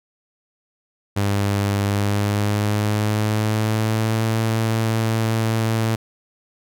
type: tone with pitch glide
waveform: sawtooth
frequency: 100.8 to 111.84 Hz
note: G2 to A2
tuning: +49 to +29 cents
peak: -14 dBFS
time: 1.16-5.96 s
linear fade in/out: 10 ms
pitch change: +180 cents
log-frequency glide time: 1.8-4.31 s
effects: none